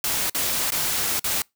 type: noise with dropouts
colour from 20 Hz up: white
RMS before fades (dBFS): -24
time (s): 0.04-1.42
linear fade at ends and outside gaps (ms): 2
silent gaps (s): 0.298-0.347 / 0.705-0.72 / 1.195-1.242
effects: noise-tail reverb RT60 0.2 s tail -26 dB re dry